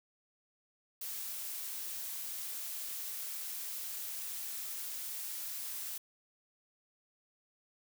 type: noise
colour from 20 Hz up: blue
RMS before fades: -41 dBFS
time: 1.01-5.98 s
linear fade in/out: 5 ms
effects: none